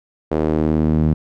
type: tone with band-pass filter sweep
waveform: sawtooth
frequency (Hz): 77.78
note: D#2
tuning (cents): 0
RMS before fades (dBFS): -17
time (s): 0.31-1.14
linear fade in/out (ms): 10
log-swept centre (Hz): 450 to 180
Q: 1.5
effects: none